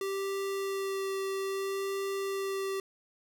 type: tone with vibrato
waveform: square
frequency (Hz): 390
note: G4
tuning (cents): -9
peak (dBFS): -32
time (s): 0.01-2.8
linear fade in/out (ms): 2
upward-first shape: sine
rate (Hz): 0.61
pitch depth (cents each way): 10
effects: none